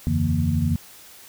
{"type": "tone cluster", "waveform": "sine", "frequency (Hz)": [77.1, 89.2, 143.3, 164.8, 233.7], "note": ["D#2", "F2", "D3", "E3", "A#3"], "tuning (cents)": [-15, 37, -42, 0, 5], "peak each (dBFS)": [-31, -23, -25, -25, -25], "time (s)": [0.07, 0.76], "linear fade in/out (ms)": 0, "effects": ["white hiss -46 dBFS RMS until 1.28 s"]}